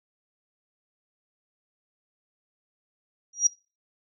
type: tone with exponential growth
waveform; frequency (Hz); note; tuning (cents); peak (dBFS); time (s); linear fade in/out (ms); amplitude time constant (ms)
sine; 5740; F8; +47; -12; 3.33-3.47; 5; 29
effects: noise-tail reverb RT60 0.3 s tail -24 dB re dry